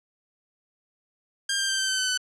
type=tone with pitch steps; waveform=10% pulse; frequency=1601 / 1584.4 / 1568.1 / 1551.8 / 1535.8 / 1519.9 / 1504.2 Hz; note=G6 / G6 / G6 / G6 / G6 / F#6 / F#6; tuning=+36 / +18 / 0 / -18 / -36 / +46 / +28 cents; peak=-14 dBFS; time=1.49-2.176 s; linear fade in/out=5 ms; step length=98 ms; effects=low-pass 8000 Hz 12 dB/octave